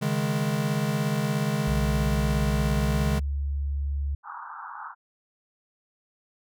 square chord, C# suspended second, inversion none, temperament equal, 138.59 / 155.56 / 207.7 Hz, C#3 / D#3 / G#3, 0 / 0 / 0 cents, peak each -29 dBFS, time 0.01-3.2 s, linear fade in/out 20 ms
sine tone with pitch glide, 61.74 to 70.51 Hz, B1 to C#2, 0 to +30 cents, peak -25 dBFS, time 1.67-4.15 s, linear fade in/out 5 ms, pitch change +230 cents, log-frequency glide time 2.71-3.22 s
pink band-pass noise, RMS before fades -39 dBFS, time 4.23-4.95 s, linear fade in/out 50 ms, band 820 to 1500 Hz, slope 96 dB/octave
effects none

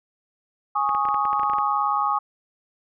sine chord, Ab suspended fourth, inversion none, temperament just, 830.6 / 1107.5 / 1245.9 Hz, Ab5 / Db6 / Eb6, 0 / -2 / +2 cents, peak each -24 dBFS, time 0.75-2.19 s, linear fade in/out 10 ms
clicks, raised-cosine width 0.5 ms, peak -20 dBFS, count 12, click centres 0.892 / 0.949 / 1.053 / 1.087 / 1.144 / 1.253 / 1.331 / 1.396 / 1.433 / 1.498 / 1.535 / 1.585 s
effects none

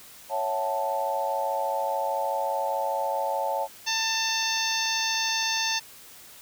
sine chord, F# minor seventh, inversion second, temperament equal with one note detuned, 554.4 / 659.3 / 752.9 / 880 Hz, C#5 / E5 / F#5 / A5, 0 / 0 / +30 / 0 cents, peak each -30 / -32 / -33 / -28 dBFS, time 0.29-3.68 s, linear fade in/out 50 ms
harmonic tone, 893 Hz, A5, 25 cents sharp, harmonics 1 / 2 / 3 / 4 / 5 / 6 / 7, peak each -32 / -32 / -32 / -32 / -32 / -32 / -32 dBFS, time 3.86-5.8 s, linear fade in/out 20 ms
effects white hiss -48 dBFS RMS until 6.41 s

